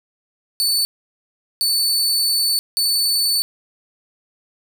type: tone bursts at uneven times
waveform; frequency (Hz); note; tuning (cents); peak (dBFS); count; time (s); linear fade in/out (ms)
sawtooth; 4490; C#8; +21; -13; 3; 0.6-0.85 / 1.61-2.59 / 2.77-3.42; 0
effects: none